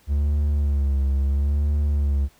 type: tone with vibrato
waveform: triangle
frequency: 70.8 Hz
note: C#2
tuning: 37 cents sharp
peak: -16 dBFS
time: 0.07-2.29 s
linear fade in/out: 50 ms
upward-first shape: sine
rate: 0.74 Hz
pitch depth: 64 cents each way
effects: pink hiss -57 dBFS RMS until 2.39 s